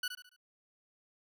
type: tone with echo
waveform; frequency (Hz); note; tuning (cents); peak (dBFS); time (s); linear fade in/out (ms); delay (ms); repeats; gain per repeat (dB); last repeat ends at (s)
20% pulse; 1480; F#6; 0; -28; 0.03-0.08; 5; 71; 4; -8; 0.364
effects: none